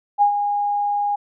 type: tone with ADSR envelope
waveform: sine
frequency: 819 Hz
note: G#5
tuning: 24 cents flat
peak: -10 dBFS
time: 0.18-1.16 s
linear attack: 38 ms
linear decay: 94 ms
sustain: -8 dB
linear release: 10 ms
effects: none